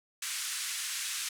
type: band-pass noise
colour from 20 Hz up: white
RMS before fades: -36 dBFS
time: 0.22-1.29 s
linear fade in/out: 5 ms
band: 1400 to 10000 Hz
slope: 24 dB/octave
effects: none